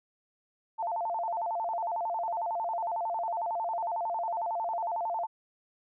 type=tone with vibrato; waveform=sine; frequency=784 Hz; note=G5; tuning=in tune; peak=-29 dBFS; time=0.78-5.27 s; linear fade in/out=20 ms; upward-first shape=square; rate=11 Hz; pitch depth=220 cents each way; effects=none